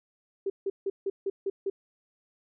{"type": "tone bursts", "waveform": "sine", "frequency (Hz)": 392, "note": "G4", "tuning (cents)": 0, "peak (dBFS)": -26, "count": 7, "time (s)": [0.46, 1.7], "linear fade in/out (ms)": 5, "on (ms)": 40, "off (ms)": 160, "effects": []}